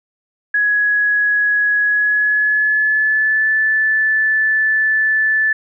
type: tone with pitch glide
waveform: sine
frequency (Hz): 1675 to 1748.1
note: G#6 to A6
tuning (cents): +14 to -12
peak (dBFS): -12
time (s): 0.54-5.53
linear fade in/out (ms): 5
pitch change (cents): +74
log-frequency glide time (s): 1.84-3.49
effects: none